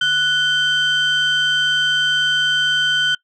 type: tone pair together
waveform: sine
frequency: 1480 / 3111 Hz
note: F#6 / G7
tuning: 0 / -14 cents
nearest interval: octave + minor second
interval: 1286 cents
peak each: -15 dBFS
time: 0.01-3.15 s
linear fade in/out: 5 ms
effects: noise-tail reverb RT60 0.1 s tail -22 dB re dry + tanh soft clip ceiling -11 dBFS